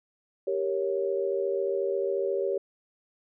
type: chord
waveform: sine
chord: G diminished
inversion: none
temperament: equal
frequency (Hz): 392 / 466.2 / 554.4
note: G4 / Bb4 / Db5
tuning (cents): 0 / 0 / 0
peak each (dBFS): -28 / -32 / -30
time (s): 0.47-2.58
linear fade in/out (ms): 5
effects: none